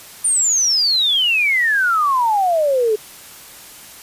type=exponential sweep; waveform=sine; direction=down; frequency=9290 to 415.3 Hz; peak=-13 dBFS; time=0.24-2.96 s; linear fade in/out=10 ms; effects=white hiss -39 dBFS RMS until 4.02 s + resampled to 32000 Hz